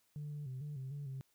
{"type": "tone with pitch steps", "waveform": "sine", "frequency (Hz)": [148, 147.2, 129.5, 147.8, 132.1, 143.7, 133.6], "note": ["D3", "D3", "C3", "D3", "C3", "D3", "C3"], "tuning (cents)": [14, 4, -17, 11, 17, -37, 36], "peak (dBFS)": -39, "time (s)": [0.16, 1.21], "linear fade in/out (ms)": 0, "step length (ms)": 150, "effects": ["tanh soft clip ceiling -38 dBFS", "white hiss -75 dBFS RMS until 1.34 s"]}